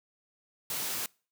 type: high-pass noise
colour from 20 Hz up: white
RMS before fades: -34 dBFS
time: 0.7-1.06 s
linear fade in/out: 2 ms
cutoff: 100 Hz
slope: 48 dB/octave
effects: noise-tail reverb RT60 0.4 s tail -26 dB re dry